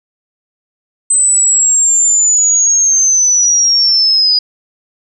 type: linear sweep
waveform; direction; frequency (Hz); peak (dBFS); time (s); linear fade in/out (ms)
sine; down; 8150 to 4916; -7; 1.1-4.39; 5
effects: none